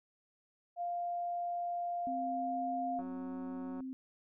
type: tone with pitch glide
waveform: sine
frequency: 698.5 to 703.4 Hz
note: F5 to F5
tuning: 0 to +12 cents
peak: -34 dBFS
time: 0.76-3.03 s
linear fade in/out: 50 ms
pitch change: +12 cents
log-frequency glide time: 2.19-2.6 s
type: tone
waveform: sine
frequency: 261.6 Hz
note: C4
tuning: in tune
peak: -39 dBFS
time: 2.07-3.93 s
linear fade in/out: 0 ms
type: click train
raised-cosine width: 1 ms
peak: -37 dBFS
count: 151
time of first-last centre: 2.99-3.805 s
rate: 184 Hz
effects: none